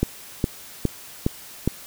click train, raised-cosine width 3 ms, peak -6 dBFS, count 5, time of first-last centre 0.03-1.676 s, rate 2.43 Hz, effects white hiss -42 dBFS RMS until 1.86 s

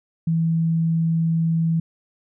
sine tone, 164 Hz, E3, 9 cents flat, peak -17 dBFS, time 0.27-1.8 s, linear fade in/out 5 ms, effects none

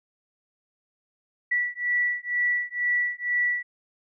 sine beating tone pair, 1952 / 1954.1 Hz, B6 / B6, -21 / -19 cents, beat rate 2.1 Hz, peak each -26 dBFS, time 1.51-3.63 s, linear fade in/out 10 ms, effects none

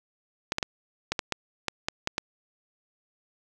clicks, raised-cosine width 0.2 ms, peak -9 dBFS, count 10, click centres 0.521 / 0.584 / 0.628 / 1.12 / 1.192 / 1.323 / 1.683 / 1.885 / 2.074 / 2.181 s, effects none

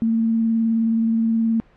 sine tone with vibrato, 226.2 Hz, A3, 48 cents sharp, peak -16 dBFS, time 0.02-1.6 s, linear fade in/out 0 ms, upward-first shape square, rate 19 Hz, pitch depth 13 cents each way, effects pink hiss -54 dBFS RMS until 1.76 s + low-pass 2000 Hz 12 dB/octave

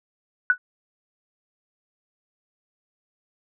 sine tone with exponential decay, 1480 Hz, F#6, in tune, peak -10 dBFS, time 0.5-0.58 s, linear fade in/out 1 ms, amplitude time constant 16 ms, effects none

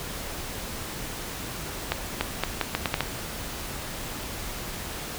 accelerating click train, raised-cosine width 0.3 ms, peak -7 dBFS, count 8, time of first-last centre 1.92-3.007 s, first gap 290 ms, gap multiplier 0.78, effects pink hiss -35 dBFS RMS until 5.18 s

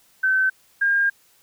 sine tone pair in turn, 1534 / 1611.5 Hz, G6 / G6, -38 / +47 cents, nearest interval minor second, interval 85 cents, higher second, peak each -16 dBFS, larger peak neither, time 0.23-0.5 / 0.81-1.1 s, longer second, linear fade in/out 10 ms, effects white hiss -58 dBFS RMS until 1.42 s

